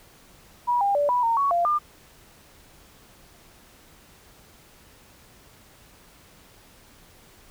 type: tone with pitch steps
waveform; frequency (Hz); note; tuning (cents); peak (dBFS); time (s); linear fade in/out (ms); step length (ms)
sine; 969 / 802 / 580 / 982 / 919 / 1118 / 692 / 1202; B5 / G5 / D5 / B5 / A#5 / C#6 / F5 / D6; -33 / +39 / -22 / -10 / -25 / +14 / -16 / +40; -19; 0.67-1.79; 20; 140
effects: pink hiss -53 dBFS RMS until 7.5 s